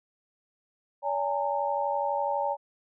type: tone cluster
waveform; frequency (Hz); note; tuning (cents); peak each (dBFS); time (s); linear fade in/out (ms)
sine; 571 / 819 / 911; D5 / G#5 / A#5; -49 / -24 / -40; -30; 1.02-2.57; 50
effects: none